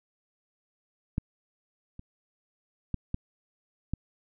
clicks, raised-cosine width 5 ms, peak -15 / -30 / -17 / -17 / -17 dBFS, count 5, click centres 1.181 / 1.994 / 2.943 / 3.144 / 3.936 s, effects none

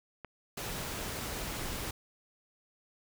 clicks, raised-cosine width 0.5 ms, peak -28 dBFS, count 2, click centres 0.247 / 1.189 s
pink noise, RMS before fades -38 dBFS, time 0.57-1.91 s, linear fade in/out 5 ms
effects none

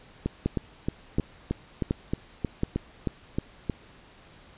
two click trains, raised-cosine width 3 ms, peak -13 / -11 dBFS, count 12 / 4, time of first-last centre 0.26-3.697 / 0.46-2.634 s, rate 3.2 / 1.38 Hz, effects pink hiss -53 dBFS RMS until 4.57 s + resampled to 8000 Hz

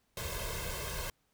pink noise with comb filter, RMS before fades -38 dBFS, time 0.17-1.1 s, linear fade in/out 2 ms, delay 1.9 ms, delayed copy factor +1, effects pink hiss -75 dBFS RMS until 1.33 s

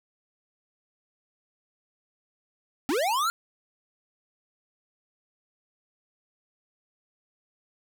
square linear sweep, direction up, 246.1 to 1421 Hz, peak -24 dBFS, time 2.89-3.3 s, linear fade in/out 0 ms, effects none

